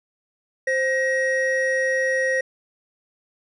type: tone pair together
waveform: triangle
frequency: 523.3 / 1889.8 Hz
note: C5 / A#6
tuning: 0 / +23 cents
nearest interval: octave + minor seventh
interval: 2223 cents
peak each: -20 dBFS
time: 0.67-2.41 s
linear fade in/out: 5 ms
effects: resampled to 24000 Hz